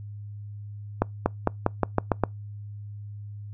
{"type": "accelerating click train", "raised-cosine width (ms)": 1, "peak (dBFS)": -6, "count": 8, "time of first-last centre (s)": [1.02, 2.237], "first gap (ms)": 240, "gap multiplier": 0.89, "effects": ["noise-tail reverb RT60 0.2 s tail -26 dB re dry", "added 103 Hz sine -36 dBFS peak until 3.53 s"]}